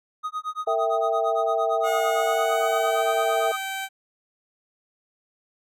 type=tone with tremolo; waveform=triangle; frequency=1249 Hz; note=D#6; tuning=6 cents sharp; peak=-23 dBFS; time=0.23-3.57 s; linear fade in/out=20 ms; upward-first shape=sine; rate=8.8 Hz; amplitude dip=100%
type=chord; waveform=sine; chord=E diminished; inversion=second; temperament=equal with one note detuned; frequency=454.5 / 659.3 / 784 Hz; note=Bb4 / E5 / G5; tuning=-44 / 0 / 0 cents; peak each=-27 / -23 / -27 dBFS; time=0.67-3.52 s; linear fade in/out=5 ms
type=tone with pitch glide; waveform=15% pulse; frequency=722 to 773.8 Hz; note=F#5 to G5; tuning=-43 to -23 cents; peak=-22 dBFS; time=1.83-3.89 s; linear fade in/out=50 ms; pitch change=+120 cents; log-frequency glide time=2.1-3.09 s
effects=none